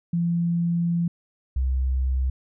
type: tone pair in turn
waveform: sine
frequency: 170.7 / 64.91 Hz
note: F3 / C2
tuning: -39 / -13 cents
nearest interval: octave + perfect fourth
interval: 1674 cents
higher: first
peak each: -20 dBFS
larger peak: neither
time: 0.13-1.08 / 1.56-2.3 s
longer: first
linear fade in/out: 5 ms
effects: none